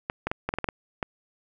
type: clicks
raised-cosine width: 0.5 ms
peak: -12 dBFS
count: 9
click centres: 0.099 / 0.27 / 0.315 / 0.49 / 0.539 / 0.586 / 0.643 / 0.688 / 1.028 s
effects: none